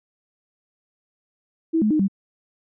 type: tone with pitch steps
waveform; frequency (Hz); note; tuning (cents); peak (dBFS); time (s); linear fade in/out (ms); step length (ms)
sine; 325 / 213.5 / 307.8 / 195; E4 / G#3 / D#4 / G3; -24 / +48 / -19 / -9; -16; 1.73-2.082; 20; 88
effects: none